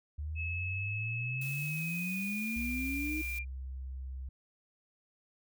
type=exponential sweep; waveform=sine; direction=up; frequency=72.7 to 316.2 Hz; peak=-35 dBFS; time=0.18-3.22 s; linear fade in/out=10 ms
type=tone with pitch glide; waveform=sine; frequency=2588 to 2387 Hz; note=E7 to D7; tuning=-32 to +28 cents; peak=-36 dBFS; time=0.35-3.45 s; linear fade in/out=50 ms; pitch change=-140 cents; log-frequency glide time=1.54-2.68 s
type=noise; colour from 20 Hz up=blue; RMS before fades=-47 dBFS; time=1.41-3.39 s; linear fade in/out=5 ms
type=tone; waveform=sine; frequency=65.41 Hz; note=C2; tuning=in tune; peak=-38 dBFS; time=2.56-4.29 s; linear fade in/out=5 ms
effects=none